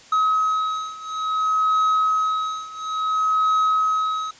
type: beating tone pair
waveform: triangle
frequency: 1275 / 1275.58 Hz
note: D#6 / D#6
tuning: +42 / +43 cents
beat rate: 0.58 Hz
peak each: -21 / -19 dBFS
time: 0.12-4.31 s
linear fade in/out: 5 ms
effects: white hiss -47 dBFS RMS until 4.39 s + resampled to 16000 Hz